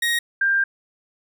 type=tone pair in turn; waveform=30% pulse / sine; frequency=1879 / 1590.9 Hz; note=A#6 / G6; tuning=+13 / +25 cents; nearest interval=minor third; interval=288 cents; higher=first; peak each=-16 dBFS; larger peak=neither; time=0.02-0.19 / 0.41-0.64 s; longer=second; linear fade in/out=5 ms; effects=none